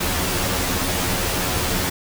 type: noise with comb filter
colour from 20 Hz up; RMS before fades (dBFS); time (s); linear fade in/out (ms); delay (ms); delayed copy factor
pink; -22; 0-1.9; 10; 11; +0.9
effects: none